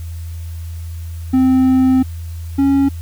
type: tone pair in turn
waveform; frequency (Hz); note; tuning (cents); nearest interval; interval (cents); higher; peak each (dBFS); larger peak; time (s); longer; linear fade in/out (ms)
triangle; 260 / 275.7; C4 / C#4; -11 / -9; minor second; 102; second; -7 / -8; first; 1.33-2.03 / 2.58-2.89; first; 10
effects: added 83 Hz sine -24 dBFS peak until 3.01 s + white hiss -45 dBFS RMS until 3.01 s